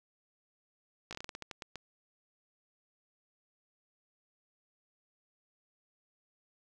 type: slowing click train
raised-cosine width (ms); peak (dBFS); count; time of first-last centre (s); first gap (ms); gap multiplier
0.2; -24; 12; 1.11-1.757; 17; 1.23
effects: none